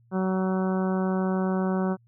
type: harmonic tone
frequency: 187.8 Hz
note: F#3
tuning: 26 cents sharp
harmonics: 1 / 2 / 3 / 4 / 5 / 6 / 7 / 8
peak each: -24 / -30 / -34 / -36 / -38 / -40 / -41 / -42 dBFS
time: 0.11-1.97 s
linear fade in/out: 50 ms
effects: added 117 Hz sine -57 dBFS peak until 2.07 s